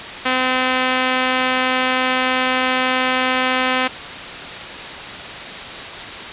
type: tone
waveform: 5% pulse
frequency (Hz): 256.7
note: C4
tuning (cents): -33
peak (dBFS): -4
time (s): 0.25-3.88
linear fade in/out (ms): 10
effects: white hiss -29 dBFS RMS until 6.32 s + resampled to 8000 Hz